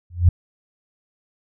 sine tone with exponential growth, 87.31 Hz, F2, in tune, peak -6 dBFS, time 0.1-0.29 s, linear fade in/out 5 ms, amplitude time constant 41 ms, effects none

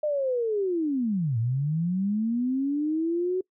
sine linear two-way sweep, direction down then up, 613 to 110 to 375.3 Hz, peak -23 dBFS, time 0.03-3.41 s, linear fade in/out 5 ms, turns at 1.38 s, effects noise-tail reverb RT60 0.1 s tail -24 dB re dry

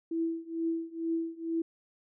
sine tone with tremolo, 329.6 Hz, E4, in tune, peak -26 dBFS, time 0.11-1.62 s, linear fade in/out 5 ms, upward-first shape triangle, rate 2.2 Hz, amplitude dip 95%, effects none

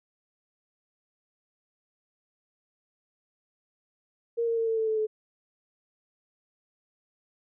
sine tone with pitch steps, 466.2 / 460.3 / 454.5 / 448.8 / 443.1 / 437.5 / 432 Hz, A#4 / A#4 / A#4 / A4 / A4 / A4 / A4, 0 / -22 / -44 / +34 / +12 / -10 / -32 cents, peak -24 dBFS, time 4.37-5.07 s, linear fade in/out 20 ms, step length 100 ms, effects none

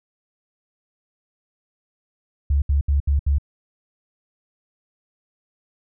sine tone bursts, 70.8 Hz, C#2, 37 cents sharp, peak -15 dBFS, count 5, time 2.5-3.384 s, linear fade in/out 5 ms, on 120 ms, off 71 ms, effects none

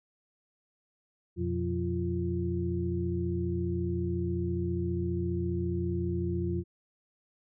sine tone cluster, 87.7 / 122.3 / 177.4 / 345.9 Hz, F2 / B2 / F3 / F4, +8 / -16 / +27 / -17 cents, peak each -32 / -38 / -34 / -33 dBFS, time 1.36-6.64 s, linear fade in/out 50 ms, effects none

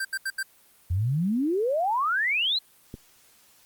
square tone bursts, 1568 Hz, G6, in tune, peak -27 dBFS, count 4, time 0-0.429 s, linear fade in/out 5 ms, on 48 ms, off 79 ms
sine exponential sweep, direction up, 82.41 to 4199 Hz, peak -22 dBFS, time 0.9-2.59 s, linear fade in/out 10 ms
click, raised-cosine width 3 ms, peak -24 dBFS, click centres 2.941 s
effects white hiss -58 dBFS RMS until 3.65 s + Opus 32 kbps

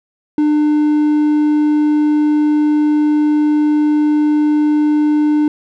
triangle tone, 300 Hz, D4, 37 cents sharp, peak -8 dBFS, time 0.38-5.48 s, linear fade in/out 2 ms, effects none

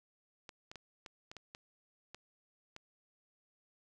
clicks, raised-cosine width 0.2 ms, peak -30 dBFS, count 9, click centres 0.492 / 0.715 / 0.757 / 1.062 / 1.315 / 1.367 / 1.549 / 2.146 / 2.764 s, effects none

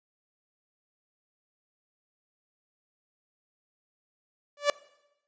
sawtooth tone with exponential growth, 580 Hz, D5, 22 cents flat, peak -14 dBFS, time 4.57-4.7 s, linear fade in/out 2 ms, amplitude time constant 27 ms, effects noise-tail reverb RT60 0.9 s tail -21 dB re dry + resampled to 16000 Hz

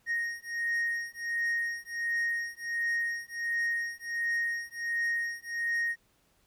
triangle beating tone pair, 1864.7 / 1866.1 Hz, A#6 / A#6, 0 / +1 cents, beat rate 1.4 Hz, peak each -31 dBFS, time 0.06-5.96 s, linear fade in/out 50 ms, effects pink hiss -69 dBFS RMS until 6.46 s

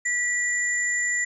sine tone pair together, 1952 / 7156 Hz, B6 / A8, -21 / +28 cents, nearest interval octave + minor seventh, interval 2249 cents, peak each -23 / -28 dBFS, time 0.05-1.25 s, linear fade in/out 10 ms, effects none

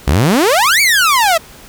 sawtooth exponential two-way sweep, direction up then down, 59.5 to 2349 to 627 Hz, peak -5 dBFS, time 0.07-1.38 s, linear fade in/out 10 ms, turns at 0.81 s, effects pink hiss -38 dBFS RMS until 1.68 s

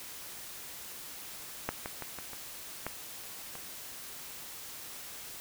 clicks, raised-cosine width 0.5 ms, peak -15 / -21 / -23 / -26 / -29 / -19 / -28 dBFS, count 7, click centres 1.69 / 1.859 / 2.023 / 2.187 / 2.333 / 2.866 / 3.554 s, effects white hiss -45 dBFS RMS until 5.4 s

